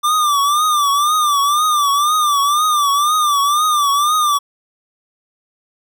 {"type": "tone with vibrato", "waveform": "square", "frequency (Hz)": 1182, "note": "D6", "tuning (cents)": 11, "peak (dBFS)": -13, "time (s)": [0.03, 4.39], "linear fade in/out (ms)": 20, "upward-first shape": "triangle", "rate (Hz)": 2, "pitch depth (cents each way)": 110, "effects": []}